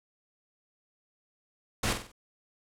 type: noise with echo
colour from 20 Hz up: pink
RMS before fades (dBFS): -28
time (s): 1.83-1.93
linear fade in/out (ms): 5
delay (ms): 47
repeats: 4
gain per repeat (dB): -7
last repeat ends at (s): 2.118
effects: low-pass 10000 Hz 12 dB/octave